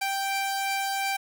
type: tone pair together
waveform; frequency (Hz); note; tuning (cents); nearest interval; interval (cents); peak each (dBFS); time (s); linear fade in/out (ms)
sawtooth; 783.6 / 2348; G5 / D7; -1 / -1; octave + perfect fifth; 1900; -23 / -31; 0.01-1.17; 10
effects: none